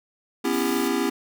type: chord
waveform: square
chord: C# half-diminished seventh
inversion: third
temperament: just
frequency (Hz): 249.5 / 277.2 / 332.6 / 399.1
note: B3 / C#4 / E4 / G4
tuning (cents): +18 / 0 / +16 / +31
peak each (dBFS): -28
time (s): 0.44-1.1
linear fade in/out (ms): 10
type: band-stop noise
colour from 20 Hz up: white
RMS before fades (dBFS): -37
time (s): 0.52-0.89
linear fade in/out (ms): 20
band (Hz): 850 to 1300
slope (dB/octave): 96
effects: none